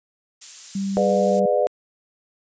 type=noise; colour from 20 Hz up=violet; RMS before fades=-30 dBFS; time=0.41-1.4 s; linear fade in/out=10 ms
type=tone; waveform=sine; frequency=195.9 Hz; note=G3; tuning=1 cent flat; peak=-22 dBFS; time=0.75-1.46 s; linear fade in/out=5 ms
type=chord; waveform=sine; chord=G# diminished seventh; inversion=none; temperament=just; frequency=415.3 / 498.4 / 598 / 717.6 Hz; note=G#4 / B4 / D5 / F5; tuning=0 / +16 / +31 / +47 cents; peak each=-25 / -21 / -20 / -25 dBFS; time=0.97-1.67 s; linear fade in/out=0 ms
effects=resampled to 16000 Hz